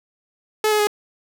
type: tone with pitch steps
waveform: sawtooth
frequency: 430 / 423.6 / 417.3 Hz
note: A4 / G#4 / G#4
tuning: -40 / +34 / +8 cents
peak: -12 dBFS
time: 0.64-0.871 s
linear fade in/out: 2 ms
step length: 77 ms
effects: none